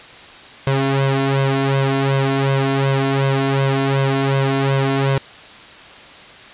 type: tone with flanger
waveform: sawtooth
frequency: 136.2 Hz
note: C#3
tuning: 30 cents flat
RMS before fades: -17 dBFS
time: 0.67-5.18 s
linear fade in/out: 0 ms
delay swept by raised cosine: 1.9 to 2.89 ms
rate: 2.7 Hz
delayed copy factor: +0.85
effects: white hiss -39 dBFS RMS until 6.53 s + resampled to 8000 Hz